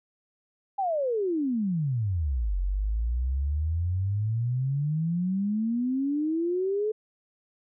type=exponential two-way sweep; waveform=sine; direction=down then up; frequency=817 to 44.67 to 437 Hz; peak=-24 dBFS; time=0.78-6.92 s; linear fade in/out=10 ms; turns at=2.58 s; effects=none